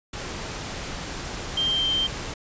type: tone in noise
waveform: sine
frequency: 3149 Hz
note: G7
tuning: 7 cents sharp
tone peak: -21 dBFS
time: 1.57-2.07 s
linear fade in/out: 5 ms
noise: pink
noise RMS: -33 dBFS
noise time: 0.13-2.34 s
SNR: +9 dB
effects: resampled to 16000 Hz